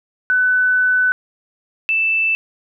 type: tone pair in turn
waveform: sine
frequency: 1500 / 2646 Hz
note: F#6 / E7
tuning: +23 / +6 cents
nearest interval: minor seventh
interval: 983 cents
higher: second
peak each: -12 / -14 dBFS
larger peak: first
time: 0.3-1.12 / 1.89-2.35 s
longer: first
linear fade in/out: 0 ms
effects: none